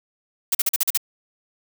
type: noise bursts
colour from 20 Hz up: blue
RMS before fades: -19 dBFS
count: 7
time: 0.52-0.975 s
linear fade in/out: 5 ms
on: 29 ms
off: 42 ms
effects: none